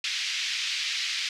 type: band-pass noise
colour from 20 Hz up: pink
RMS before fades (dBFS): -30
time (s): 0.04-1.29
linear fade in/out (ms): 2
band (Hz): 2200 to 5400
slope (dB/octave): 24
effects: none